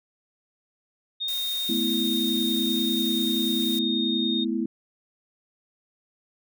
sine tone, 3693 Hz, A#7, 17 cents flat, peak -26 dBFS, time 1.2-4.45 s, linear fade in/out 20 ms
blue noise, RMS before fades -36 dBFS, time 1.28-3.79 s, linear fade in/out 2 ms
sine chord, A suspended second, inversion none, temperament equal with one note detuned, 216.6 / 246.9 / 329.6 Hz, A3 / B3 / E4, -27 / 0 / 0 cents, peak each -28 dBFS, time 1.69-4.66 s, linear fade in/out 5 ms
effects none

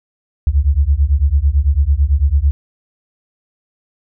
sine beating tone pair, 66.6 / 75.6 Hz, C2 / D#2, +31 / -49 cents, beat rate 9 Hz, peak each -13 dBFS, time 0.47-2.51 s, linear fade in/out 0 ms, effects none

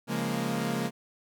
sawtooth chord, Bb minor seventh, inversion first, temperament equal, 138.59 / 174.61 / 207.7 / 233.1 Hz, Db3 / F3 / Ab3 / Bb3, 0 / 0 / 0 / 0 cents, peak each -31 / -31 / -30 / -28 dBFS, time 0.07-0.91 s, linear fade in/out 50 ms, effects none

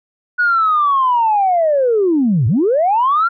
sine linear two-way sweep, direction down then up, 1471 to 100 to 1413 Hz, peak -10 dBFS, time 0.38-3.29 s, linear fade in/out 20 ms, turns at 2.47 s, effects tanh soft clip ceiling -6 dBFS

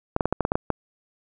clicks, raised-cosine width 1 ms, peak -7 dBFS, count 9, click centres 0.164 / 0.208 / 0.256 / 0.326 / 0.407 / 0.451 / 0.519 / 0.555 / 0.703 s, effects none

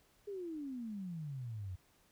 sine exponential sweep, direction down, 418.1 to 88.3 Hz, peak -40 dBFS, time 0.27-1.76 s, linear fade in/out 10 ms, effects pink hiss -70 dBFS RMS until 2.11 s

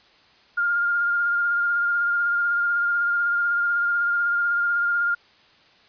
sine tone with vibrato, 1408 Hz, F6, 14 cents sharp, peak -19 dBFS, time 0.57-5.15 s, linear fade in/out 10 ms, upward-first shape sine, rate 16 Hz, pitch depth 17 cents each way, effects white hiss -55 dBFS RMS until 5.88 s + resampled to 11025 Hz

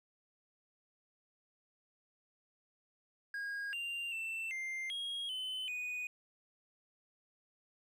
triangle tone with pitch steps, 1633 / 2784 / 2674 / 2100 / 3279 / 3039 / 2479 Hz, G#6 / F7 / E7 / C7 / G#7 / F#7 / D#7, -30 / -6 / +24 / +6 / -23 / +46 / -7 cents, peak -36 dBFS, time 3.34-6.07 s, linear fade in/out 2 ms, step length 390 ms, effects none

